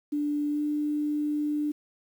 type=tone with pitch glide; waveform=sine; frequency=293.7 to 297.3 Hz; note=D4 to D4; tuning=0 to +21 cents; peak=-25 dBFS; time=0.12-1.72 s; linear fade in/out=10 ms; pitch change=+21 cents; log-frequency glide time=0.5-0.61 s; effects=9-bit